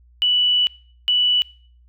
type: tone pair in turn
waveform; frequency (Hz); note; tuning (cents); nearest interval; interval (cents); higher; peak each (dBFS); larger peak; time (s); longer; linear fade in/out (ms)
sine; 2960 / 2960; F#7 / F#7; 0 / 0; unison; 0; neither; -14; neither; 0.22-0.67 / 1.08-1.42; first; 0
effects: noise-tail reverb RT60 0.5 s tail -23 dB re dry + added 60 Hz sine -49 dBFS peak until 1.88 s